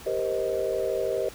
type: chord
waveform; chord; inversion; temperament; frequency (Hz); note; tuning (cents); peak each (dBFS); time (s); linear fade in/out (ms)
sine; C minor seventh; second; just; 392.4 / 470.9 / 523.3 / 627.9; G4 / Bb4 / C5 / Eb5; +2 / +18 / 0 / +16; -30; 0.06-1.29; 5
effects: pink hiss -45 dBFS RMS until 1.34 s